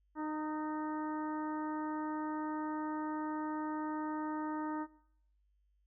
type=harmonic tone with a mistuned harmonic; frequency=306.9 Hz; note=D#4; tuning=24 cents flat; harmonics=1 / 2 / 3 / 4 / 5 / 6; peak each=-37 / -49 / -42 / -47 / -53 / -55 dBFS; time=0.15-4.87 s; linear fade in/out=50 ms; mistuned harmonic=4; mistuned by=+21 cents; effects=noise-tail reverb RT60 0.7 s tail -19 dB re dry + added 50 Hz sine -70 dBFS peak until 5.86 s